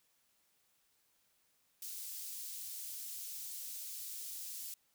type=high-pass noise; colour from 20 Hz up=white; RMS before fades=-45 dBFS; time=1.82-4.74 s; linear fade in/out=2 ms; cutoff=5000 Hz; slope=12 dB/octave; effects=white hiss -75 dBFS RMS until 4.94 s